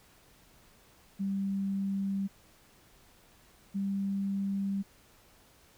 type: tone pair in turn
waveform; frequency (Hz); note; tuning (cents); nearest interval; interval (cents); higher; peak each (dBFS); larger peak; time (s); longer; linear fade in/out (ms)
sine; 196 / 196.99; G3 / G3; 0 / +9; unison; 9; second; -29 / -29; neither; 1.19-2.28 / 3.74-4.83; neither; 20
effects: pink hiss -61 dBFS RMS until 5.77 s